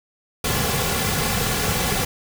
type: noise with comb filter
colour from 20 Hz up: pink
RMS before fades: -22 dBFS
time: 0.44-2.05 s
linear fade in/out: 5 ms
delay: 3.2 ms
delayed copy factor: -0.65
effects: none